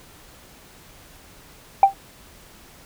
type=tone with exponential decay; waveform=sine; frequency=785 Hz; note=G5; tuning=2 cents sharp; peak=-3 dBFS; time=1.83-1.94 s; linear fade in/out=2 ms; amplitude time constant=23 ms; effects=tanh soft clip ceiling -3 dBFS + pink hiss -48 dBFS RMS until 2.85 s